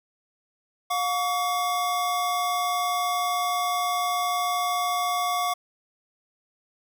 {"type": "tone pair together", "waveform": "square", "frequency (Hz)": [714, 1133.4], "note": ["F5", "C#6"], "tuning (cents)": [38, 38], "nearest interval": "minor sixth", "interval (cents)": 800, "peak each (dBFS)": -27, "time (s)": [0.9, 5.54], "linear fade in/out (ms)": 10, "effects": []}